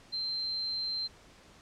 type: tone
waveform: sine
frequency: 4129 Hz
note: C8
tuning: 24 cents flat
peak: -31 dBFS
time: 0.12-1.08 s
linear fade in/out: 20 ms
effects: pink hiss -57 dBFS RMS until 1.61 s + low-pass 7000 Hz 12 dB/octave